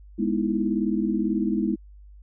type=chord; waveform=sine; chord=E major seventh; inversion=first; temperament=equal; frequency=207.7 / 246.9 / 311.1 / 329.6 Hz; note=G#3 / B3 / D#4 / E4; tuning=0 / 0 / 0 / 0 cents; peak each=-25 / -28 / -29 / -27 dBFS; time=0.18-1.76 s; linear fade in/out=20 ms; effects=added 50 Hz sine -44 dBFS peak until 2.22 s